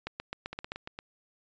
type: two click trains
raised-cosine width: 0.3 ms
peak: -19 / -23 dBFS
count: 6 / 5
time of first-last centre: 0.07-0.719 / 0.53-0.989 s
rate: 7.7 / 8.71 Hz
effects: resampled to 16000 Hz